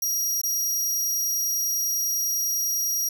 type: tone with dropouts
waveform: 25% pulse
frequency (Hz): 5710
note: F8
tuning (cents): +37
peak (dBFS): -18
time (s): 0.02-3.09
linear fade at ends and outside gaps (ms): 5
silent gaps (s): 0.416-0.434
effects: none